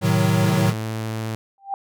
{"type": "chord", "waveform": "square", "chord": "A diminished seventh", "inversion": "none", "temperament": "equal", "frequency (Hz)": [110, 130.81, 155.56, 185], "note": ["A2", "C3", "Eb3", "Gb3"], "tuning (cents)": [0, 0, 0, 0], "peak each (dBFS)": [-21, -26, -22, -22], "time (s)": [0.01, 0.74], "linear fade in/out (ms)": 50}
{"type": "tone with pitch glide", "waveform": "sawtooth", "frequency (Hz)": [107.4, 110.8], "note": ["A2", "A2"], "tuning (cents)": [-41, 13], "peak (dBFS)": -21, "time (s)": [0.43, 1.35], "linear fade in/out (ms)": 0, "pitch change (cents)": 54, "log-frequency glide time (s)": [0.58, 0.86]}
{"type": "tone with exponential growth", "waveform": "sine", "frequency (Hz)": 788, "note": "G5", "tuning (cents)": 9, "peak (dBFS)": -19, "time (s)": [1.58, 1.74], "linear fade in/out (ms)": 1, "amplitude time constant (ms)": 33}
{"effects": []}